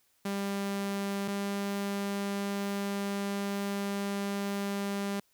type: tone pair in turn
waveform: sawtooth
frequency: 198.8 / 199.88 Hz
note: G3 / G3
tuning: +25 / +34 cents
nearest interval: unison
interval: 9 cents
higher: second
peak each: -27 dBFS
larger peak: neither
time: 0.25-1.28 / 1.28-5.2 s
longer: second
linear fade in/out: 5 ms
effects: white hiss -70 dBFS RMS until 5.33 s